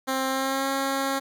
10% pulse tone with pitch glide, 264.4 to 271.7 Hz, C4 to C#4, +18 to -35 cents, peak -16 dBFS, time 0.07-1.2 s, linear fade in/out 20 ms, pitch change +47 cents, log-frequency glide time 0.28-0.68 s, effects none

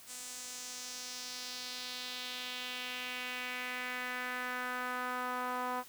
sawtooth tone with band-pass filter sweep, 250.1 Hz, B3, 22 cents sharp, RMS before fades -40 dBFS, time 0.06-5.84 s, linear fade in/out 50 ms, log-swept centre 8200 to 1000 Hz, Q 2.2, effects white hiss -55 dBFS RMS until 5.88 s

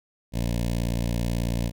15% pulse tone with notch filter, 58.3 Hz, A#1, 1 cent sharp, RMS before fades -26 dBFS, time 0.32-1.72 s, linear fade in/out 50 ms, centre 1300 Hz, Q 0.8, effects none

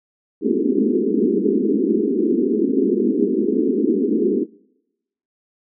white band-pass noise, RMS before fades -18 dBFS, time 0.41-4.46 s, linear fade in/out 50 ms, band 200 to 430 Hz, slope 96 dB/octave, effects noise-tail reverb RT60 0.9 s tail -24 dB re dry

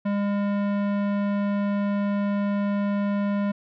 sine tone with tanh clipping, 202.4 Hz, G#3, 44 cents flat, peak -24 dBFS, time 0.05-3.52 s, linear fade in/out 10 ms, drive 18 dB, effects none

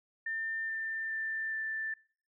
sine tone with pitch steps, 1800 / 1789.6 / 1779.3 / 1769.1 Hz, A6 / A6 / A6 / A6, +39 / +29 / +19 / +9 cents, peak -33 dBFS, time 0.26-1.94 s, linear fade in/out 5 ms, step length 420 ms, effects noise-tail reverb RT60 0.5 s tail -24 dB re dry

